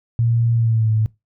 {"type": "tone with pitch glide", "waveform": "sine", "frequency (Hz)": [116.54, 109.37], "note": ["A#2", "A2"], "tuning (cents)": [0, -10], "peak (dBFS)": -14, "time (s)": [0.19, 1.06], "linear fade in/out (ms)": 0, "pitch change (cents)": -110, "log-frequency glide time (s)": [0.54, 0.91], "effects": ["noise-tail reverb RT60 0.2 s tail -21 dB re dry"]}